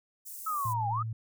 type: high-pass noise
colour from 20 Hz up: white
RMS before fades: -43 dBFS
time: 0.25-0.74 s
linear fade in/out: 20 ms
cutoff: 7100 Hz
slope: 24 dB/octave
type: linear two-way sweep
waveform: sine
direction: down then up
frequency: 1308 to 784 to 1308 Hz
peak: -29 dBFS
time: 0.46-1.03 s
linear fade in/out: 10 ms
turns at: 0.89 s
type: tone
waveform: sine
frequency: 112 Hz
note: A2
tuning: 31 cents sharp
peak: -32 dBFS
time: 0.65-1.13 s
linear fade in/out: 5 ms
effects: none